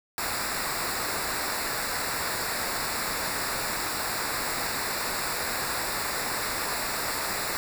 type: noise with comb filter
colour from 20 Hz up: pink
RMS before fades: -30 dBFS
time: 0.18-7.57 s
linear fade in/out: 0 ms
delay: 0.32 ms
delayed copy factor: -0.8
effects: none